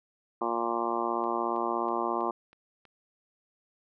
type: harmonic tone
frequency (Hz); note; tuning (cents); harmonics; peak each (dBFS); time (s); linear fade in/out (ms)
117; A#2; +7; 2 / 3 / 4 / 5 / 6 / 7 / 8 / 9 / 10; -39 / -33 / -39 / -38 / -36 / -36 / -37 / -33 / -37; 0.41-2.31; 5
type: click train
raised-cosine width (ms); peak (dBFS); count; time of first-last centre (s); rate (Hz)
0.3; -39; 6; 1.24-2.853; 3.1
effects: none